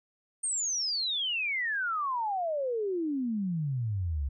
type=exponential sweep; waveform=sine; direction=down; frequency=8870 to 65.41 Hz; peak=-28 dBFS; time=0.43-4.29 s; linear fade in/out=10 ms; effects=none

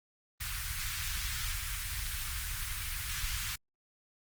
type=band-stop noise; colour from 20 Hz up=pink; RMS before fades=-36 dBFS; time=0.4-3.56 s; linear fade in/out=10 ms; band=100 to 1400 Hz; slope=24 dB/octave; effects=Opus 24 kbps

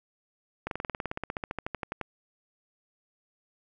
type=slowing click train; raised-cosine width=0.5 ms; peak=-17 dBFS; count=22; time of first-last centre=0.67-2.013 s; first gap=42 ms; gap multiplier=1.04; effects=none

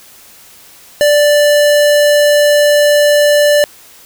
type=tone; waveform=square; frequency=587.3 Hz; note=D5; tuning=in tune; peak=-7 dBFS; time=1.01-3.64 s; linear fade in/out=0 ms; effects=white hiss -40 dBFS RMS until 4.05 s

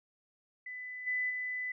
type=tone with level steps; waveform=sine; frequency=2000 Hz; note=B6; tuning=21 cents sharp; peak=-40 / -30 / -34 dBFS; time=0.66-1.72 s; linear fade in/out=5 ms; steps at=1.06 / 1.29 s; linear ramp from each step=20 ms; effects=none

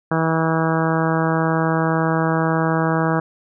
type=harmonic tone; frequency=161.9 Hz; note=E3; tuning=31 cents flat; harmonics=1 / 2 / 3 / 4 / 5 / 6 / 7 / 8 / 9 / 10; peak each=-20 / -23 / -25 / -26 / -27 / -28 / -28 / -29 / -30 / -30 dBFS; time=0.11-3.2 s; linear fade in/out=5 ms; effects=none

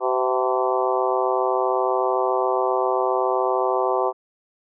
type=harmonic tone with a mistuned harmonic; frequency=127.6 Hz; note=C3; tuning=43 cents flat; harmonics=3 / 4 / 5 / 6 / 7 / 8 / 9; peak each=-24 / -25 / -26 / -27 / -27 / -28 / -29 dBFS; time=0-4.13 s; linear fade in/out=50 ms; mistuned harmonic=5; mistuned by=+55 cents; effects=none

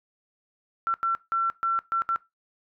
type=tone bursts at uneven times; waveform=sine; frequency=1350 Hz; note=E6; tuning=41 cents sharp; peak=-22 dBFS; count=6; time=0.87-0.94 / 1.03-1.15 / 1.32-1.5 / 1.63-1.79 / 1.92-2.02 / 2.09-2.16 s; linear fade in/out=0 ms; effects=noise-tail reverb RT60 0.2 s tail -19 dB re dry

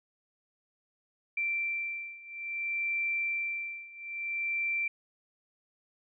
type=beating tone pair; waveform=sine; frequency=2349 / 2349.59 Hz; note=D7 / D7; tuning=0 / 0 cents; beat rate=0.59 Hz; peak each=-35 / -33 dBFS; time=1.37-4.88 s; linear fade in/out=5 ms; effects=none

